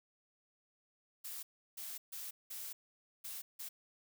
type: noise bursts at uneven times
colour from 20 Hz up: blue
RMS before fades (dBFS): -45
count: 6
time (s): 1.24-1.43 / 1.77-1.98 / 2.12-2.31 / 2.5-2.73 / 3.24-3.42 / 3.59-3.69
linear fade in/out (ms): 10
effects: none